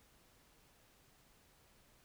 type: silence
effects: pink hiss -68 dBFS RMS until 2.04 s